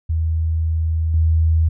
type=tone with level steps; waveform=sine; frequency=80.6 Hz; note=E2; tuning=38 cents flat; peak=-16 / -12 dBFS; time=0.09-1.69 s; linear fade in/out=10 ms; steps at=1.14 s; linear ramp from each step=2 ms; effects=none